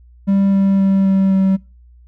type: tone with pitch steps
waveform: triangle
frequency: 196.6 / 195.35 / 194.12 / 192.89 / 191.67 Hz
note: G3 / G3 / G3 / G3 / G3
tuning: +5 / -6 / -17 / -28 / -39 cents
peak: -9 dBFS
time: 0.27-1.57 s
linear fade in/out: 20 ms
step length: 260 ms
effects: noise-tail reverb RT60 0.3 s tail -24 dB re dry + added 60 Hz sine -42 dBFS peak until 2.07 s